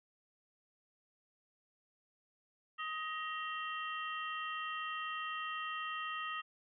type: harmonic tone with a mistuned harmonic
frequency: 628 Hz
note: D#5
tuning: 16 cents sharp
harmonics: 2 / 3 / 4 / 5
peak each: -40 / -44 / -46 / -48 dBFS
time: 2.78-6.42 s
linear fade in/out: 20 ms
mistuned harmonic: 4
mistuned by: +150 cents
effects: none